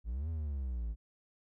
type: exponential two-way sweep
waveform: triangle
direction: up then down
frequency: 51.91 to 83.2 to 52.8 Hz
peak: -32 dBFS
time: 0.04-0.96 s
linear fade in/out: 50 ms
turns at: 0.29 s
effects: none